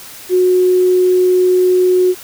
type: tone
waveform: sine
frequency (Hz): 365.5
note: F#4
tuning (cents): -21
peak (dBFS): -8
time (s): 0.29-2.15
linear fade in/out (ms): 50
effects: white hiss -34 dBFS RMS until 2.23 s